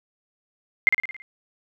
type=tone with echo; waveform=sine; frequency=2100 Hz; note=C7; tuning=6 cents sharp; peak=-11 dBFS; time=0.87-0.89 s; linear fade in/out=0 ms; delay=55 ms; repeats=6; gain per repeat=-5 dB; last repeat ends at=1.22 s; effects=none